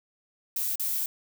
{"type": "noise with dropouts", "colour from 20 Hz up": "violet", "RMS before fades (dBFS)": -29, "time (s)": [0.56, 1.06], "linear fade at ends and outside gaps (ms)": 2, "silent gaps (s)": [0.757, 0.796], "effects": []}